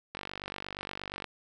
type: click train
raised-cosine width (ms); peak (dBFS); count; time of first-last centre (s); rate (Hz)
0.3; -21; 54; 0.15-1.243; 48.5
effects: none